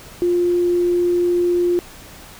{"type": "tone", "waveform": "sine", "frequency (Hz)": 351.5, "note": "F4", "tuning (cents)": 11, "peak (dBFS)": -14, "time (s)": [0.22, 1.79], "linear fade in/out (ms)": 0, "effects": ["pink hiss -40 dBFS RMS until 2.39 s"]}